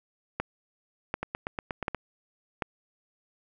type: two click trains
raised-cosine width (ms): 0.5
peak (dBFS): -13 / -16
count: 4 / 7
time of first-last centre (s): 0.4-2.622 / 1.23-1.947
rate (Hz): 1.35 / 8.37
effects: none